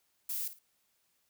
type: noise with echo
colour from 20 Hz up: violet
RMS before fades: -36 dBFS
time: 0.29-0.48 s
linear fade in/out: 5 ms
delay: 55 ms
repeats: 2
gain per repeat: -12 dB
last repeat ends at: 0.59 s
effects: white hiss -75 dBFS RMS until 1.29 s